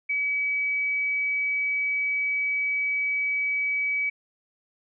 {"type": "tone", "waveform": "sine", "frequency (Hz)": 2280, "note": "C#7", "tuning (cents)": 48, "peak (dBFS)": -23, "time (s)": [0.09, 4.1], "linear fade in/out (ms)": 10, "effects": []}